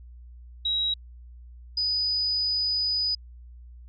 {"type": "tone pair in turn", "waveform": "sine", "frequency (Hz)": [3847, 4975], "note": ["B7", "D#8"], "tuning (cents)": [-46, -1], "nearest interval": "major third", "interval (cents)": 445, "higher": "second", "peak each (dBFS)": -23, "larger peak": "neither", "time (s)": [[0.65, 0.94], [1.77, 3.15]], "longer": "second", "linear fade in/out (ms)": 5, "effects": ["added 60 Hz sine -43 dBFS peak until 3.88 s"]}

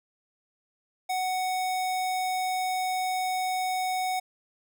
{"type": "tone", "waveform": "square", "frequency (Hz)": 743, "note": "F#5", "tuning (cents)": 7, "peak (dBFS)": -27, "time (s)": [1.09, 4.2], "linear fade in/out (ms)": 10, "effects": []}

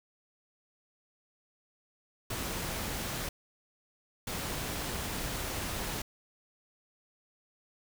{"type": "noise bursts at uneven times", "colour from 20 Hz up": "pink", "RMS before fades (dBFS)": -36, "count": 2, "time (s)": [[2.3, 3.29], [4.27, 6.02]], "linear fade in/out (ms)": 5, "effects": []}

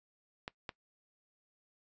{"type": "clicks", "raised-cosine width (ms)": 0.3, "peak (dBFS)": -23, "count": 2, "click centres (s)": [0.479, 0.692], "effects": ["noise-tail reverb RT60 0.1 s tail -21 dB re dry", "resampled to 16000 Hz"]}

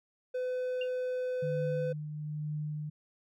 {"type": "tone", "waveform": "triangle", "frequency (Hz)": 505, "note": "B4", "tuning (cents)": 39, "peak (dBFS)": -29, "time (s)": [0.34, 1.93], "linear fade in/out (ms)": 10}
{"type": "tone with exponential decay", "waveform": "sine", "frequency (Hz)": 2784, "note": "F7", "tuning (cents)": -6, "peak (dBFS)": -33, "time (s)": [0.81, 0.89], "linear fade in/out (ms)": 5, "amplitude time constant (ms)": 17}
{"type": "tone with tremolo", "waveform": "sine", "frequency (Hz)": 151, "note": "D3", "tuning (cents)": 48, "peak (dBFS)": -32, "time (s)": [1.42, 2.9], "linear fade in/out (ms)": 10, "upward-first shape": "triangle", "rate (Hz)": 1.1, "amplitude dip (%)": 45}
{"effects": []}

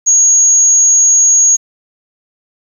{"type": "tone", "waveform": "sine", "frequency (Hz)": 6630, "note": "G#8", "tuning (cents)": -4, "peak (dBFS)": -5, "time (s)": [0.06, 1.57], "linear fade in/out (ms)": 20, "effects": ["7-bit"]}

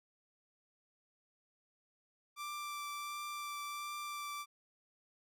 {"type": "tone with vibrato", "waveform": "sawtooth", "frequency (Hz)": 1174.7, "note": "D6", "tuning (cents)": 0, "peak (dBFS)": -37, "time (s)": [2.36, 4.46], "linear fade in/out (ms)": 50, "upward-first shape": "triangle", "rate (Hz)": 1.4, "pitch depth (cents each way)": 12, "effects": []}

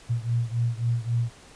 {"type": "beating tone pair", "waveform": "sine", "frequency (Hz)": [116.54, 120.24], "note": ["A#2", "B2"], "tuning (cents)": [0, -46], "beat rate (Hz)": 3.7, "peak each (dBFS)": [-25, -27], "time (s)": [0.09, 1.3], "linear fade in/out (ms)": 20, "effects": ["pink hiss -50 dBFS RMS until 1.55 s", "resampled to 22050 Hz"]}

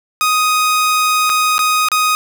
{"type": "tone with dropouts", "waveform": "sawtooth", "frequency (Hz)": 1249, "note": "D#6", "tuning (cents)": 6, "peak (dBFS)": -8, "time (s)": [0.21, 2.15], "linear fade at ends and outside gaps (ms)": 0, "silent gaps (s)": [[1.295, 1.299], [1.581, 1.591], [1.886, 1.917]], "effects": []}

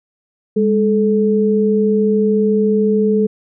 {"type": "tone pair together", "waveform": "sine", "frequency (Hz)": [204.4, 433.1], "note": ["G#3", "A4"], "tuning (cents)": [-27, -27], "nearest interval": "octave + minor second", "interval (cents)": 1300, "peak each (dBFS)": [-14, -14], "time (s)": [0.56, 3.27], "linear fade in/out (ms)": 10, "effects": []}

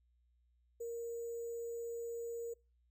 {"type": "tone with sample-and-hold", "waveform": "sine", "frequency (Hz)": 466.2, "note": "A#4", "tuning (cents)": 0, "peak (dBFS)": -39, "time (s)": [0.8, 2.54], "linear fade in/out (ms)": 10, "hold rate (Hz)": 7350, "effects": ["noise-tail reverb RT60 0.3 s tail -25 dB re dry", "added 60 Hz sine -70 dBFS peak until 2.9 s"]}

